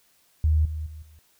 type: tone with level steps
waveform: sine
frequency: 77.5 Hz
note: D#2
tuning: 6 cents flat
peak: -17 / -28 / -37 / -48 dBFS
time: 0.44-1.19 s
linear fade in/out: 0 ms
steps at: 0.65 / 0.86 / 1.02 s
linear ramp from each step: 5 ms
effects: white hiss -63 dBFS RMS until 1.39 s